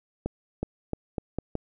accelerating click train, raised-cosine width 2 ms, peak -15 dBFS, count 6, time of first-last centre 0.26-1.553 s, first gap 370 ms, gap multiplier 0.82, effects none

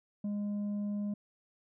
sine tone with tanh clipping, 205.4 Hz, G#3, 19 cents flat, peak -33 dBFS, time 0.24-1.14 s, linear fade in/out 5 ms, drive 4 dB, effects none

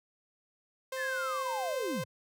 sawtooth tone with pitch glide, 524 to 519.2 Hz, C5 to C5, +2 to -13 cents, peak -31 dBFS, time 0.92-2.04 s, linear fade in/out 5 ms, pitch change -15 cents, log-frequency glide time 1.34-1.71 s
sine linear sweep, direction down, 1805 to 87.31 Hz, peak -33 dBFS, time 0.96-2.05 s, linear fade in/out 50 ms
effects none

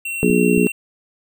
square tone, 2726 Hz, F7, 43 cents flat, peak -24 dBFS, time 0.05-0.72 s, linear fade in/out 5 ms
harmonic tone, 59.9 Hz, A#1, 48 cents sharp, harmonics 3 / 4 / 5 / 6 / 7, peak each -18 / -18 / -21 / -21 / -18 dBFS, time 0.23-0.67 s, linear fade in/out 0 ms
clicks, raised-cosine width 5 ms, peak -19 dBFS, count 2, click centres 0.302 / 0.576 s
effects none

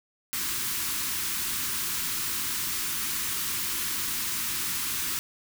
white band-stop noise, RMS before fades -30 dBFS, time 0.33-5.19 s, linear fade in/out 0 ms, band 390 to 960 Hz, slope 48 dB/octave, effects none

